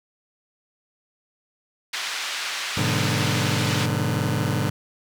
pink band-pass noise, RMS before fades -29 dBFS, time 1.93-3.86 s, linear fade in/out 5 ms, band 1600 to 5200 Hz, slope 12 dB/octave
sawtooth chord, G# half-diminished seventh, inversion none, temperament just, 103.83 / 124.59 / 149.51 / 186.89 Hz, G#2 / B2 / D3 / F#3, 0 / +16 / +31 / +18 cents, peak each -22 / -22 / -22 / -27 dBFS, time 2.77-4.7 s, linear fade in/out 5 ms
effects none

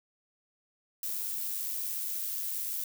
violet noise with amplitude modulation, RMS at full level -33 dBFS, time 1.03-2.84 s, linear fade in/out 2 ms, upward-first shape sine, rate 97.1 Hz, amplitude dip 35%, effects none

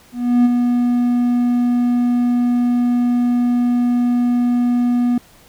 triangle tone with ADSR envelope, 243.1 Hz, B3, 27 cents flat, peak -6 dBFS, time 0.12-5.18 s, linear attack 330 ms, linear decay 27 ms, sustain -5 dB, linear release 3 ms, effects pink hiss -48 dBFS RMS until 5.48 s

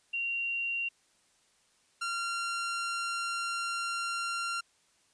sine / sawtooth tone pair in turn, 2760 / 1380 Hz, F7 / F6, -21 / -21 cents, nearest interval octave, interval 1200 cents, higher first, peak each -30 / -28 dBFS, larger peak second, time 0.13-0.89 / 2.01-4.61 s, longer second, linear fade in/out 10 ms, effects white hiss -68 dBFS RMS until 5.13 s + resampled to 22050 Hz

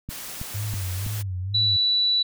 click train, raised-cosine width 5 ms, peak -20 dBFS, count 4, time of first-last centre 0.09-1.064 s, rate 3.08 Hz
white noise, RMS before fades -36 dBFS, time 0.09-1.23 s, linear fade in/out 20 ms
sine tone with vibrato, 98.1 Hz, G2, 2 cents sharp, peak -26 dBFS, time 0.54-1.77 s, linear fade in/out 10 ms, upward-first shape sine, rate 2.1 Hz, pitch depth 140 cents each way
sine tone, 3949 Hz, B7, 1 cent flat, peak -18 dBFS, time 1.54-2.23 s, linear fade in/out 10 ms
effects none

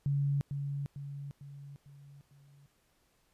sine tone with echo, 141.1 Hz, C#3, 31 cents sharp, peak -27 dBFS, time 0.06-0.41 s, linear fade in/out 0 ms, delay 450 ms, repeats 5, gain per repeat -6 dB, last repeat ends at 2.66 s, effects pink hiss -72 dBFS RMS until 3.33 s + resampled to 32000 Hz

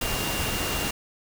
sine tone in noise, 2794 Hz, F7, in tune, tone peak -34 dBFS, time 0.01-0.91 s, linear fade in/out 5 ms, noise pink, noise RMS -28 dBFS, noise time 0.01-0.91 s, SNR -9 dB, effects none

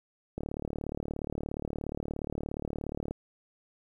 click train, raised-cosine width 2 ms, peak -21 dBFS, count 102, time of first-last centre 0.38-3.11 s, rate 37 Hz, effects 10-bit

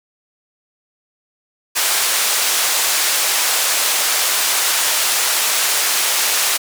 white band-pass noise, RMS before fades -17 dBFS, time 1.75-6.58 s, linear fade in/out 20 ms, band 600 to 11000 Hz, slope 12 dB/octave, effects none

